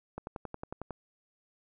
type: click train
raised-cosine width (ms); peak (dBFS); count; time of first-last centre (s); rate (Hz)
1; -24; 9; 0.18-0.907; 11
effects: none